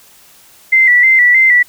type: tone with vibrato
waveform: sine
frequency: 2016 Hz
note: B6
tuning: 35 cents sharp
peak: -5 dBFS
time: 0.72-1.63 s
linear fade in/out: 10 ms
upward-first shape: square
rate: 3.2 Hz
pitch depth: 52 cents each way
effects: white hiss -44 dBFS RMS until 1.68 s